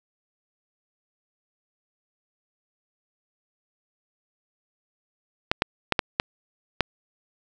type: clicks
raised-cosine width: 0.3 ms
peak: -3 dBFS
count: 6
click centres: 5.515 / 5.621 / 5.923 / 5.992 / 6.199 / 6.807 s
effects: none